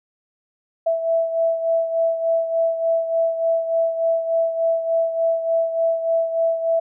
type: beating tone pair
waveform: sine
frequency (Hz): 659.3 / 662.7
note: E5 / E5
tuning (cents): 0 / +9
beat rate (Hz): 3.4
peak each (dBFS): -18 / -25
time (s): 0.86-6.8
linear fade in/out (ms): 10
effects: none